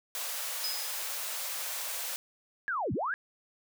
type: high-pass noise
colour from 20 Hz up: white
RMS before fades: -36 dBFS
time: 0.15-2.16 s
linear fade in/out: 0 ms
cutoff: 480 Hz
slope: 96 dB/octave
type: tone with exponential decay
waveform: sine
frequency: 5040 Hz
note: D#8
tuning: 21 cents sharp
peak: -30 dBFS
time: 0.64-1.24 s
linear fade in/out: 1 ms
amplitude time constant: 130 ms
type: linear two-way sweep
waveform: sine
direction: down then up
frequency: 1709 to 82.41 to 1709 Hz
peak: -29 dBFS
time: 2.68-3.14 s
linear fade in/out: 0 ms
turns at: 2.93 s
effects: none